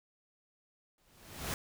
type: noise with exponential growth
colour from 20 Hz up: pink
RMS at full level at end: -34 dBFS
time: 0.98-1.54 s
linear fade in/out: 1 ms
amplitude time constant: 120 ms
effects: none